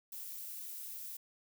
violet noise, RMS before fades -45 dBFS, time 0.12-1.17 s, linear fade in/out 5 ms, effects none

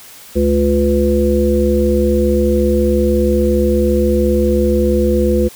harmonic tone with a mistuned harmonic, 71.2 Hz, C#2, 47 cents sharp, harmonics 1 / 3 / 5 / 7, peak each -16 / -16 / -16 / -16 dBFS, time 0.35-5.49 s, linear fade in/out 20 ms, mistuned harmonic 5, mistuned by -15 cents, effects white hiss -38 dBFS RMS until 5.55 s

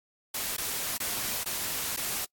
white noise with dropouts, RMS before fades -32 dBFS, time 0.34-2.25 s, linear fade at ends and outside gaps 5 ms, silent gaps 0.567-0.58 / 0.973-1.001 / 1.436-1.458 / 1.964-1.972 s, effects noise-tail reverb RT60 0.1 s tail -25 dB re dry + AAC 64 kbps

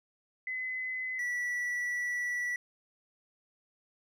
sine / triangle tone pair in turn, 2027 / 1953.1 Hz, B6 / B6, +45 / -20 cents, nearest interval minor second, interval 65 cents, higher first, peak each -33 / -29 dBFS, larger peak second, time 0.47-1.19 / 1.19-2.56 s, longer second, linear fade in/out 2 ms, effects none

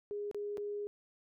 sine tone with dropouts, 411.8 Hz, G#4, 15 cents flat, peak -36 dBFS, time 0.11-0.87 s, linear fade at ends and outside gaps 0 ms, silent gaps 0.313-0.346 / 0.572-0.58 s, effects none

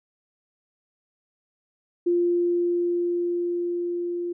sine tone with level ramp, 348.6 Hz, F4, 3 cents flat, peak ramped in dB -18 to -26 dBFS, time 2.06-4.33 s, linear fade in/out 10 ms, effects none

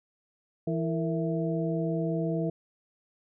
harmonic tone with a mistuned harmonic, 164.81 Hz, E3, in tune, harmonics 1 / 2 / 3 / 4, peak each -29 / -32 / -34 / -35 dBFS, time 0.67-2.5 s, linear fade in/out 5 ms, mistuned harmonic 3, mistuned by -110 cents, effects none

